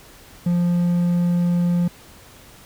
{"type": "tone", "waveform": "triangle", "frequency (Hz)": 174.61, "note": "F3", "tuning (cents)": 0, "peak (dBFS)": -14, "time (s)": [0.46, 1.88], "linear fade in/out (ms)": 5, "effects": ["pink hiss -46 dBFS RMS until 2.65 s"]}